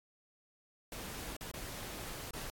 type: noise with dropouts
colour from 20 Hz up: pink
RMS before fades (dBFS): -44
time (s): 0.92-2.5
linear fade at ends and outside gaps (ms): 1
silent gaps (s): 1.366-1.409 / 1.514-1.539 / 2.308-2.335
effects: AAC 64 kbps